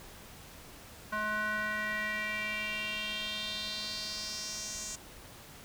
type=tone with band-pass filter sweep; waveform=square; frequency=212.7 Hz; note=G#3; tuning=42 cents sharp; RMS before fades=-36 dBFS; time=1.12-4.96 s; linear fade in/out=10 ms; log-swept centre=1300 to 6900 Hz; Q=3.9; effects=pink hiss -51 dBFS RMS until 5.64 s